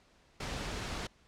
pink noise, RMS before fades -38 dBFS, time 0.4-1.07 s, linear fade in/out 5 ms, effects pink hiss -65 dBFS RMS until 1.27 s + low-pass 6000 Hz 12 dB/octave

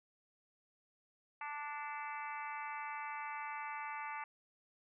harmonic tone with a mistuned harmonic, 293.7 Hz, D4, in tune, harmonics 3 / 4 / 5 / 6 / 7 / 8 / 9, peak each -44 / -47 / -51 / -53 / -49 / -52 / -54 dBFS, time 1.41-4.24 s, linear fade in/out 2 ms, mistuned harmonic 8, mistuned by -39 cents, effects none

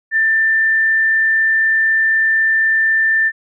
sine tone, 1782 Hz, A6, 22 cents sharp, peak -11 dBFS, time 0.11-3.32 s, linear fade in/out 50 ms, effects none

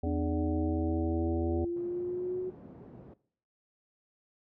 harmonic tone, 83.1 Hz, E2, 15 cents sharp, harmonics 1 / 3 / 5 / 7 / 9, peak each -32 / -37 / -39 / -40 / -42 dBFS, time 0.03-1.65 s, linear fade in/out 5 ms
sine linear sweep, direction up, 293.7 to 370 Hz, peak -31 dBFS, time 0.05-2.51 s, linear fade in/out 20 ms
pink band-pass noise, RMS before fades -50 dBFS, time 1.76-3.14 s, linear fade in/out 5 ms, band 130 to 450 Hz, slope 12 dB/octave
effects noise-tail reverb RT60 0.6 s tail -20 dB re dry

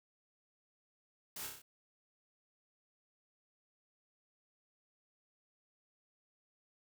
white noise with echo, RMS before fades -45 dBFS, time 1.36-1.47 s, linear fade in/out 5 ms, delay 30 ms, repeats 5, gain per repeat -3 dB, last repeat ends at 1.62 s, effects none

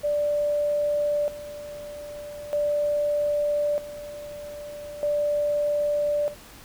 sine tone with tremolo, 587.3 Hz, D5, in tune, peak -21 dBFS, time 0.03-6.35 s, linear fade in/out 20 ms, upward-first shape square, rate 0.4 Hz, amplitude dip 80%, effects pink hiss -47 dBFS RMS until 6.64 s

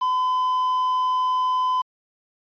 triangle tone with quantisation, 1014 Hz, B5, 45 cents sharp, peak -17 dBFS, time 0.01-1.82 s, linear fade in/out 10 ms, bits 7, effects resampled to 11025 Hz

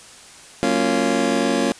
25% pulse chord, Gb major seventh, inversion none, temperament just, 185 / 231.2 / 277.5 / 346.9 Hz, Gb3 / Bb3 / Db4 / F4, 0 / -14 / +2 / -12 cents, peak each -24 / -18 / -18 / -20 dBFS, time 0.63-1.72 s, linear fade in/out 0 ms, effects white hiss -43 dBFS RMS until 1.79 s + resampled to 22050 Hz

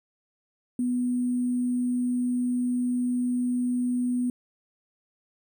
sine tone with sample-and-hold, 246.9 Hz, B3, in tune, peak -23 dBFS, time 0.79-4.3 s, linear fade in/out 2 ms, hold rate 8820 Hz, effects none

